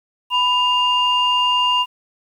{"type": "tone pair together", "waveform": "sine", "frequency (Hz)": [992.8, 2808], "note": ["B5", "F7"], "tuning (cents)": [9, 9], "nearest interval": "octave + tritone", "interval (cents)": 1800, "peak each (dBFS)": -16, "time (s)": [0.3, 1.86], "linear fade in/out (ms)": 50, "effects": ["tanh soft clip ceiling -8 dBFS", "8-bit"]}